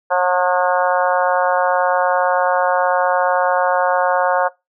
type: harmonic tone with a mistuned harmonic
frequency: 180.9 Hz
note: F#3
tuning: 39 cents flat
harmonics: 3 / 4 / 5 / 6 / 7 / 8 / 9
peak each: -17 / -19 / -19 / -23 / -27 / -23 / -29 dBFS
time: 0.1-4.49 s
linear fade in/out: 20 ms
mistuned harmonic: 7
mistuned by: -36 cents
effects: noise-tail reverb RT60 0.2 s tail -21 dB re dry